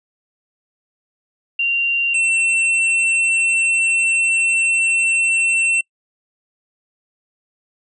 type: tone pair in turn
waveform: sine / square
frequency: 2769 / 2698 Hz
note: F7 / E7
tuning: -15 / +40 cents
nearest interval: unison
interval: 45 cents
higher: first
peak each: -15 dBFS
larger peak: neither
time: 1.59-2.14 / 2.14-5.81 s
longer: second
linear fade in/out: 5 ms
effects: noise-tail reverb RT60 0.1 s tail -26 dB re dry + resampled to 22050 Hz